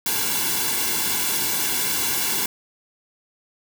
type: noise with comb filter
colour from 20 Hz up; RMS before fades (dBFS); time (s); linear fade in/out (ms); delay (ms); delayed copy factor
white; -23; 0.06-2.46; 2; 1.6; -0.85
effects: none